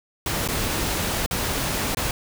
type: noise with dropouts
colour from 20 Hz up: pink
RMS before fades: -25 dBFS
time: 0.26-2.11 s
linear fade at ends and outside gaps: 2 ms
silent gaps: 0.477-0.486 / 1.262-1.31 / 1.948-1.97 s
effects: none